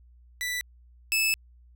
sawtooth tone pair in turn, 1975.5 / 2614 Hz, B6 / E7, 0 / -15 cents, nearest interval perfect fourth, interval 485 cents, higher second, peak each -25 / -19 dBFS, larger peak second, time 0.41-0.61 / 1.12-1.34 s, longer second, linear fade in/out 0 ms, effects added 60 Hz sine -52 dBFS peak until 1.75 s

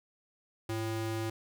square ring-modulated tone, 222.3 Hz, A3, 18 cents sharp, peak -30 dBFS, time 0.69-1.3 s, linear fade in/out 5 ms, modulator 117 Hz, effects none

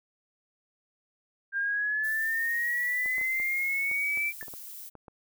sine linear sweep, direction up, 1592 to 2342 Hz, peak -26 dBFS, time 1.52-4.33 s, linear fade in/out 50 ms
violet noise, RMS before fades -43 dBFS, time 2.03-4.9 s, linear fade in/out 20 ms
clicks, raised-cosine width 1 ms, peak -32 dBFS, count 11, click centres 3.06 / 3.182 / 3.213 / 3.4 / 3.914 / 4.174 / 4.428 / 4.482 / 4.538 / 4.953 / 5.082 s
sine tone with exponential decay, 1760 Hz, A6, in tune, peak -32 dBFS, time 4.41-4.49 s, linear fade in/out 1 ms, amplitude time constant 16 ms
effects none

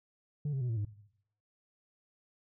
sine tone with pitch steps, 146.83 / 134.64 / 123.47 / 113.22 / 103.82 Hz, D3 / C3 / B2 / A2 / G#2, 0 / +50 / 0 / +50 / 0 cents, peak -28 dBFS, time 0.45-0.85 s, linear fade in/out 5 ms, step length 80 ms, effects noise-tail reverb RT60 0.7 s tail -18 dB re dry + tanh soft clip ceiling -30 dBFS

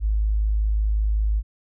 sine tone, 52.7 Hz, G#1, 26 cents sharp, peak -18 dBFS, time 0-1.43 s, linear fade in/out 50 ms, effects none

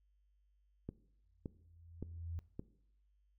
click train, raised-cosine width 3 ms, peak -29 dBFS, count 4, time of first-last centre 0.89-2.595 s, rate 1.76 Hz
sine tone with exponential growth, 84 Hz, E2, 33 cents sharp, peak -38 dBFS, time 1.24-2.39 s, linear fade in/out 0 ms, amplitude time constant 250 ms
effects noise-tail reverb RT60 0.7 s tail -19 dB re dry + added 50 Hz sine -70 dBFS peak until 3.38 s

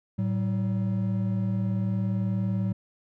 triangle tone pair together, 110.42 / 190 Hz, A2 / F#3, +7 / +46 cents, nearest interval major sixth, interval 939 cents, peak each -25 dBFS, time 0.18-2.73 s, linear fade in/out 10 ms, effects none

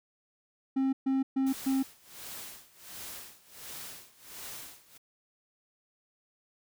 triangle tone bursts, 267.1 Hz, C4, 36 cents sharp, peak -23 dBFS, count 4, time 0.76-1.83 s, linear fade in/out 10 ms, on 170 ms, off 130 ms
white noise with tremolo, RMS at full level -42 dBFS, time 1.46-4.98 s, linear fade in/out 10 ms, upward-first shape sine, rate 1.4 Hz, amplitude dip 90%
effects none

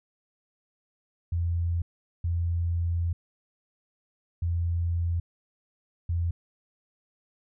sine tone bursts at uneven times, 85.3 Hz, F2, 40 cents flat, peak -24 dBFS, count 4, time 1.32-1.82 / 2.24-3.13 / 4.42-5.2 / 6.09-6.31 s, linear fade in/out 5 ms, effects none

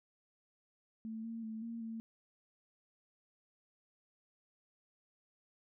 sine tone with pitch steps, 222.1 / 228.1 / 220.7 / 230.7 / 225.3 Hz, A3 / A#3 / A3 / A#3 / A3, +16 / -37 / +5 / -18 / +41 cents, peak -40 dBFS, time 1.05-2 s, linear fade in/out 0 ms, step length 190 ms, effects none

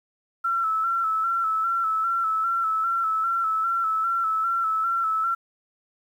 sine tone with vibrato, 1332 Hz, E6, 18 cents sharp, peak -21 dBFS, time 0.44-5.35 s, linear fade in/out 10 ms, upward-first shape square, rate 2.5 Hz, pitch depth 35 cents each way, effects 9-bit

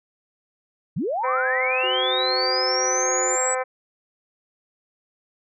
sine linear sweep, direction up, 116.54 to 7902 Hz, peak -22 dBFS, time 0.96-3.55 s, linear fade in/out 10 ms
harmonic tone, 257.1 Hz, C4, 30 cents flat, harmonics 2 / 3 / 4 / 5 / 6 / 7 / 8 / 9, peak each -25 / -29 / -31 / -33 / -35 / -36 / -37 / -38 dBFS, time 1.23-3.64 s, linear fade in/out 20 ms
sine tone with pitch glide, 370 to 364.5 Hz, F#4 to F#4, 0 to -26 cents, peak -30 dBFS, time 1.83-3.36 s, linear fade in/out 10 ms, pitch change -26 cents, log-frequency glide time 2.84-3.09 s
effects none

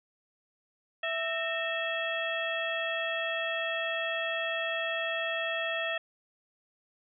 harmonic tone with a mistuned harmonic, 659.3 Hz, E5, in tune, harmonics 1 / 2 / 3 / 4 / 5, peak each -34 / -40 / -34 / -36 / -38 dBFS, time 1.03-5.98 s, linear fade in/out 5 ms, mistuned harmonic 3, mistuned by -130 cents, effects none

